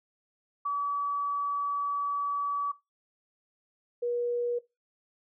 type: tone pair in turn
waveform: sine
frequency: 1144 / 481 Hz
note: D6 / B4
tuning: -46 / -46 cents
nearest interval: octave + minor third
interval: 1500 cents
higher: first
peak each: -27 dBFS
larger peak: neither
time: 0.65-2.72 / 4.02-4.59 s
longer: first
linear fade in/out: 10 ms
effects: noise-tail reverb RT60 0.2 s tail -18 dB re dry